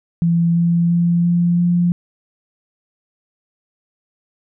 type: tone with pitch steps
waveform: sine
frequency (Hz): 169 / 170.37 / 171.76 / 173.15 / 174.56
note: E3 / F3 / F3 / F3 / F3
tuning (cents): +43 / -43 / -29 / -15 / -1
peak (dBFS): -12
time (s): 0.22-1.92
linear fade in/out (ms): 0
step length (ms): 340
effects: none